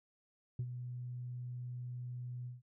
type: tone with ADSR envelope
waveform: sine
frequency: 123.47 Hz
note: B2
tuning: in tune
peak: -31 dBFS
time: 0.59-2.62 s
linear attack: 4 ms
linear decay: 59 ms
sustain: -9 dB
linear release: 160 ms
effects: tanh soft clip ceiling -32 dBFS